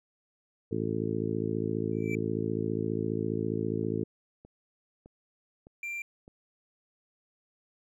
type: harmonic tone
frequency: 54.8 Hz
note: A1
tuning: 6 cents flat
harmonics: 2 / 3 / 4 / 5 / 6 / 7 / 8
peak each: -36 / -36 / -36 / -36 / -36 / -36 / -36 dBFS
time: 0.71-4.04 s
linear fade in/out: 10 ms
type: tone with exponential growth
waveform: triangle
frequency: 2331 Hz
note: D7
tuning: 14 cents flat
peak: -30 dBFS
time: 1.92-2.15 s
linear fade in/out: 2 ms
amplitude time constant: 49 ms
type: click train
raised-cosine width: 2 ms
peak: -37 dBFS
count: 5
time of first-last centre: 3.84-6.279 s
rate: 1.64 Hz
type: tone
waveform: triangle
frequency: 2367 Hz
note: D7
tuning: 13 cents sharp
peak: -32 dBFS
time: 5.83-6.02 s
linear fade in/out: 2 ms
effects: none